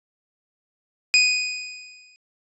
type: tone with exponential decay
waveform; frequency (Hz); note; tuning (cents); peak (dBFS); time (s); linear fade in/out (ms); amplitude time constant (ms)
25% pulse; 2489; D#7; 0; -8; 1.14-2.16; 0; 220
effects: resampled to 24000 Hz